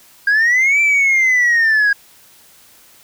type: linear two-way sweep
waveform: sine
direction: up then down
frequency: 1604 to 2349 to 1627 Hz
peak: -8 dBFS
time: 0.27-1.93 s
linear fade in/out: 5 ms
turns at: 0.81 s
effects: tanh soft clip ceiling -9 dBFS + white hiss -47 dBFS RMS until 3.03 s